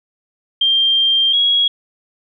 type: tone pair in turn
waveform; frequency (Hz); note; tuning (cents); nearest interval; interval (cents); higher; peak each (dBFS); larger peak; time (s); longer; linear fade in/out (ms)
sine; 3180 / 3315; G7 / G#7; +24 / -4; minor second; 72; second; -11; neither; 0.61-1.33 / 1.33-1.68; first; 5
effects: none